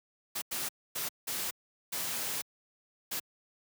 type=noise bursts at uneven times; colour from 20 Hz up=white; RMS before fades=-35 dBFS; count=6; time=0.35-0.42 / 0.51-0.69 / 0.95-1.09 / 1.27-1.51 / 1.92-2.42 / 3.11-3.2 s; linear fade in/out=10 ms; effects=high-pass 100 Hz 12 dB/octave